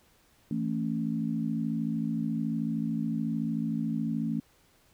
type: chord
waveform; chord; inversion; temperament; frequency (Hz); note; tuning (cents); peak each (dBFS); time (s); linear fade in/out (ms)
sine; A major; second; equal with one note detuned; 164.81 / 223.6 / 277.2; E3 / A3 / C#4; 0 / +28 / 0; -33 / -30 / -34; 0.51-4.4; 2
effects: pink hiss -64 dBFS RMS until 4.93 s